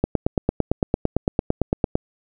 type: click train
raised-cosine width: 2 ms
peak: -4 dBFS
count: 18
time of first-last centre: 0.04-1.954 s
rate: 8.88 Hz
effects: none